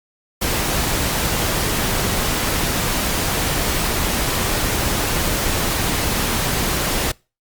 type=noise; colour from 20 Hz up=pink; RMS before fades=-20 dBFS; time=0.41-7.12 s; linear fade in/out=10 ms; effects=noise-tail reverb RT60 0.3 s tail -25 dB re dry + Opus 48 kbps